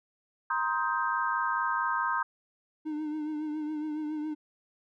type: chord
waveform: sine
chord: C minor seventh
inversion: third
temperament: just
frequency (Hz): 941.9 / 1046.5 / 1255.8 / 1569.8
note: Bb5 / C6 / Eb6 / G6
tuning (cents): +18 / 0 / +16 / +2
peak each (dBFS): -32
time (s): 0.5-2.23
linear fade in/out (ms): 5
type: tone with vibrato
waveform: triangle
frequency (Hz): 305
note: D#4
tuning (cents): -34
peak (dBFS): -29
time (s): 2.85-4.35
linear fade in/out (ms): 20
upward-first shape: triangle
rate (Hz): 7.2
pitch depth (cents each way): 48
effects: none